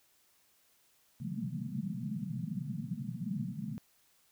white band-pass noise, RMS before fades -38 dBFS, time 1.2-3.78 s, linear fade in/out 0 ms, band 120 to 230 Hz, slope 96 dB/octave, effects white hiss -69 dBFS RMS until 4.31 s

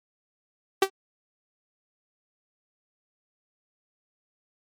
sawtooth tone with exponential decay, 386.5 Hz, G4, 24 cents flat, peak -10 dBFS, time 0.82-0.9 s, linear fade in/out 5 ms, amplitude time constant 16 ms, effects MP3 64 kbps

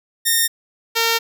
5% pulse tone pair in turn, 1832 / 458 Hz, A#6 / A#4, -31 / -31 cents, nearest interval 2 octaves, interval 2400 cents, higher first, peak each -4 dBFS, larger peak neither, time 0.25-0.48 / 0.95-1.19 s, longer second, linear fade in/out 20 ms, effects none

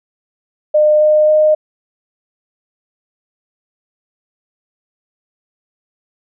sine tone with pitch steps, 606 / 610.2 / 614.5 Hz, D#5 / D#5 / D#5, -46 / -34 / -22 cents, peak -7 dBFS, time 0.74-1.55 s, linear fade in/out 10 ms, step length 270 ms, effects none

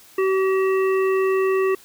harmonic tone, 381.7 Hz, G4, 46 cents flat, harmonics 1 / 3 / 5 / 7, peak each -17 / -27 / -31 / -34 dBFS, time 0.18-1.75 s, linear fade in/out 5 ms, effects white hiss -49 dBFS RMS until 1.84 s

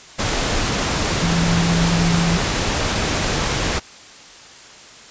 sine tone in noise, 168.8 Hz, E3, 41 cents sharp, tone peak -16 dBFS, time 1.22-2.39 s, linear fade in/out 20 ms, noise pink, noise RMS -20 dBFS, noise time 0.18-3.8 s, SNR +1 dB, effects white hiss -41 dBFS RMS until 5.1 s + resampled to 16000 Hz

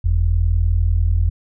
sine tone pair together, 45.35 / 85.6 Hz, F#1 / F2, -34 / -34 cents, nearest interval major seventh, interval 1100 cents, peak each -16 dBFS, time 0.04-1.3 s, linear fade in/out 10 ms, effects none

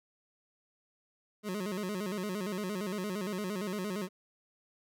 25% pulse tone with vibrato, 196 Hz, G3, in tune, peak -30 dBFS, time 1.43-4.09 s, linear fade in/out 50 ms, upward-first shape square, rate 8.7 Hz, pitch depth 120 cents each way, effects none

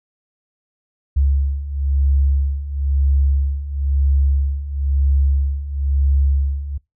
sine beating tone pair, 68.6 / 69.6 Hz, C#2 / C#2, -17 / +8 cents, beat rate 1 Hz, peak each -20 / -16 dBFS, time 1.16-6.78 s, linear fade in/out 10 ms, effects noise-tail reverb RT60 0.2 s tail -24 dB re dry

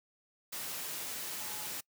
sine tone in noise, 854 Hz, G#5, 48 cents sharp, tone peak -51 dBFS, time 1.4-1.67 s, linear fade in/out 10 ms, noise white, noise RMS -40 dBFS, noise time 0.52-1.81 s, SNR -14 dB, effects noise-tail reverb RT60 0.1 s tail -24 dB re dry + high-pass 100 Hz 12 dB/octave

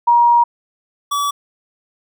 sine / square tone pair in turn, 949 / 1145 Hz, A#5 / D6, +31 / -44 cents, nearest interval minor third, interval 325 cents, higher second, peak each -8 / -17 dBFS, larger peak first, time 0.07-0.44 / 1.11-1.31 s, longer first, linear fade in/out 10 ms, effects none

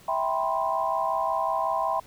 sine chord, C major seventh, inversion first, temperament just, 654.1 / 784.9 / 981.1 / 1046.5 Hz, E5 / G5 / B5 / C6, -14 / +2 / -12 / 0 cents, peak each -29 dBFS, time 0.08-2 s, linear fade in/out 5 ms, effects pink hiss -53 dBFS RMS until 2.06 s

